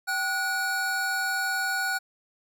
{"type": "tone pair together", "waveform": "square", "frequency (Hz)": [773.9, 1461], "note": ["G5", "F#6"], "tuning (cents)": [-22, -22], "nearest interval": "major seventh", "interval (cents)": 1100, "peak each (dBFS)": [-33, -27], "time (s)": [0.07, 1.99], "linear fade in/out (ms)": 20, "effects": []}